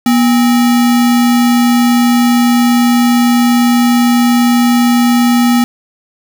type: tone with sample-and-hold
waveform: sine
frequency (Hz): 241.2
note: B3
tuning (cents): -41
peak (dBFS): -6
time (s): 0.06-5.64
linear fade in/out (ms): 2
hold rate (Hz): 1050
effects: none